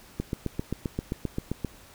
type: click train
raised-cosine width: 3 ms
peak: -15 dBFS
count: 12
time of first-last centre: 0.2-1.647 s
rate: 7.6 Hz
effects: pink hiss -52 dBFS RMS until 1.94 s